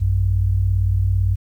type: tone pair together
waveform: sine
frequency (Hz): 56.76 / 94.6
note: A#1 / F#2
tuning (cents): -45 / +39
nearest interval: major sixth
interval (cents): 884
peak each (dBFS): -20 / -16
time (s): 0-1.36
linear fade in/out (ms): 20
effects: 9-bit